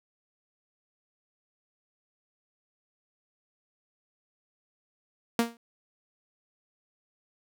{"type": "tone with exponential decay", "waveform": "sawtooth", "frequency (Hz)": 233.1, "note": "A#3", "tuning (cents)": 0, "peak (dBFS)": -15, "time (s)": [5.39, 5.57], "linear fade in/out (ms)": 2, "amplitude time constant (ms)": 38, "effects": []}